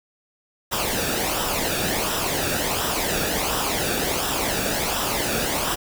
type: noise with flanger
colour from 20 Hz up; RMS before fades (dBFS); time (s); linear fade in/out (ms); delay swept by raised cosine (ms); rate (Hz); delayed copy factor
pink; -24; 0.71-5.76; 20; 0.45 to 0.99; 1.4; -0.6
effects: none